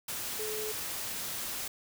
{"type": "tone in noise", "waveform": "sine", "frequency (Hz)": 430, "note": "A4", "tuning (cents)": -40, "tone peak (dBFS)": -36, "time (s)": [0.39, 0.72], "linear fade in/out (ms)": 5, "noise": "white", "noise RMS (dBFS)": -37, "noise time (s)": [0.08, 1.68], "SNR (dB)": -2, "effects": []}